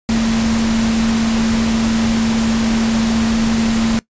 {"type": "tone in noise", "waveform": "sine", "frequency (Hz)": 225.5, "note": "A3", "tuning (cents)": 43, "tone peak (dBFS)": -13, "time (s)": [0.09, 3.99], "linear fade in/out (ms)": 0, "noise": "pink", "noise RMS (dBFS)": -22, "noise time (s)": [0.09, 3.99], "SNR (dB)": 6, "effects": ["noise-tail reverb RT60 0.1 s tail -20 dB re dry", "resampled to 16000 Hz"]}